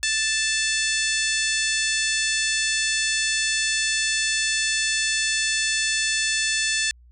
harmonic tone, 880 Hz, A5, in tune, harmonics 2 / 3 / 4 / 5 / 6 / 7 / 8 / 9 / 10, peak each -26 / -28 / -29 / -30 / -31 / -31 / -32 / -33 / -33 dBFS, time 0.03-6.91 s, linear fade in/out 0 ms, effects added 60 Hz sine -48 dBFS peak until 7.11 s

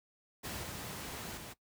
pink noise with level steps, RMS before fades -41 / -43 / -47 dBFS, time 0.43-1.54 s, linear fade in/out 20 ms, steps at 0.63 / 1.37 s, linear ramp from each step 5 ms, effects noise-tail reverb RT60 0.1 s tail -18 dB re dry + high-pass 60 Hz 12 dB/octave

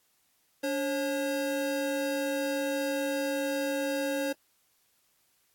square tone pair together, 287.1 / 542 Hz, D4 / C#5, -39 / -39 cents, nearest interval major seventh, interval 1100 cents, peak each -33 / -31 dBFS, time 0.63-4.33 s, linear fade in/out 10 ms, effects white hiss -70 dBFS RMS until 5.54 s + AAC 64 kbps

